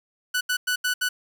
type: tone bursts at uneven times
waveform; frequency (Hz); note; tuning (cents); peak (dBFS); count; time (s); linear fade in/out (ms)
sawtooth; 1486; F#6; +7; -18; 5; 0.34-0.41 / 0.49-0.57 / 0.67-0.76 / 0.84-0.94 / 1.01-1.09; 10
effects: 8-bit